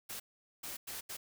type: noise bursts at uneven times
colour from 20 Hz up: white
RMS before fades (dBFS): -43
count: 4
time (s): 0.09-0.2 / 0.63-0.77 / 0.87-1.01 / 1.09-1.17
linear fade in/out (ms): 10
effects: none